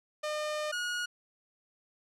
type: tone pair in turn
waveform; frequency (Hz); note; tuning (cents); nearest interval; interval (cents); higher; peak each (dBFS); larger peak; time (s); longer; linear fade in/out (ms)
sawtooth; 606 / 1446.3; D#5 / F#6; -46 / -40; octave + minor third; 1506; second; -28; neither; 0.23-0.72 / 0.72-1.06; first; 10
effects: low-pass 8000 Hz 12 dB/octave